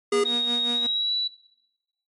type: tone with tremolo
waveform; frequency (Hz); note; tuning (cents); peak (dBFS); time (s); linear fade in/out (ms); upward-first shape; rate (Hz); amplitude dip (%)
sawtooth; 239.1; A#3; +44; -25; 0.12-0.87; 10; sine; 5.5; 70
type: tone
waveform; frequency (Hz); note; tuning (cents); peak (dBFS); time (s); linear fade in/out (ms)
square; 408.9; G#4; -27; -20; 0.12-0.24; 5
type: tone with pitch glide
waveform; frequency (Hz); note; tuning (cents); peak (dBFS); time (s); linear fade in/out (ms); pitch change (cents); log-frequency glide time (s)
sine; 3751 to 3940; A#7 to B7; +10 to -5; -22; 0.25-1.28; 10; +85; 0.68-1.14
effects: noise-tail reverb RT60 1.0 s tail -21 dB re dry + MP3 48 kbps